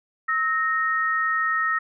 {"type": "tone pair together", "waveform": "sine", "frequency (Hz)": [1294.2, 1856], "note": ["E6", "A#6"], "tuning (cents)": [-32, -8], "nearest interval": "tritone", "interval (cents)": 624, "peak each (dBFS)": -23, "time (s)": [0.28, 1.79], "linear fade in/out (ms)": 10, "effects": []}